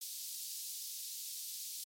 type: high-pass noise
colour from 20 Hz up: pink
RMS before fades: -44 dBFS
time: 0.01-1.84 s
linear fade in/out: 5 ms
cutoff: 4200 Hz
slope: 24 dB/octave
effects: MP3 64 kbps